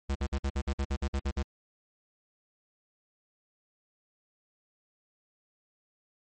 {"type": "tone bursts", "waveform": "square", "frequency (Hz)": 68.7, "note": "C#2", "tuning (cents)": -15, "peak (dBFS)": -28, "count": 12, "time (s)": [0.09, 1.429], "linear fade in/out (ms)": 10, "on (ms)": 63, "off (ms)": 53, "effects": ["MP3 32 kbps"]}